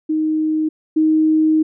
sine tone pair in turn, 311.8 / 313.2 Hz, D#4 / D#4, +4 / +11 cents, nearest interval unison, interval 7 cents, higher second, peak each -15 / -11 dBFS, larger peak second, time 0.09-0.69 / 0.96-1.63 s, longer second, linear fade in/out 10 ms, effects none

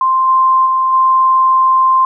sine tone with level steps, 1046.5 Hz, C6, in tune, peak -9 / -7 / -10 / -7 dBFS, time 0.01-2.05 s, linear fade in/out 2 ms, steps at 0.27 / 0.65 / 0.92 s, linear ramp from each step 20 ms, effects none

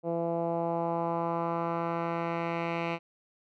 10% pulse tone with low-pass filter sweep, 168.3 Hz, E3, 36 cents sharp, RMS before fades -31 dBFS, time 0.03-2.99 s, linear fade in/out 50 ms, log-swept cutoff 570 to 2500 Hz, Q 2, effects none

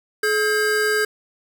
square tone pair together, 426.2 / 1603 Hz, G#4 / G6, +45 / +38 cents, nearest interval octave + major seventh, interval 2293 cents, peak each -21 dBFS, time 0.23-1.05 s, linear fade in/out 5 ms, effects none

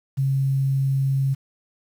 sine tone with quantisation, 135.6 Hz, C#3, 38 cents flat, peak -18 dBFS, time 0.17-1.35 s, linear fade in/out 20 ms, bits 8, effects none

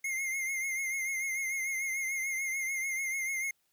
square tone with vibrato, 2127 Hz, C7, 28 cents sharp, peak -32 dBFS, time 0.04-3.51 s, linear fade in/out 5 ms, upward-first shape triangle, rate 6.8 Hz, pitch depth 57 cents each way, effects white hiss -75 dBFS RMS until 3.72 s

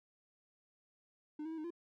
triangle tone with pitch steps, 302 / 319.9 / 324 / 308.2 / 342.7 Hz, D4 / D#4 / E4 / D#4 / F4, +48 / +48 / -30 / -16 / -33 cents, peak -38 dBFS, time 1.39-1.705 s, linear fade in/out 5 ms, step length 63 ms, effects none

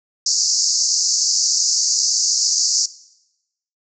white band-pass noise, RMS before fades -18 dBFS, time 0.26-2.86 s, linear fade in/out 5 ms, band 4600 to 7000 Hz, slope 96 dB/octave, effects noise-tail reverb RT60 0.9 s tail -19 dB re dry

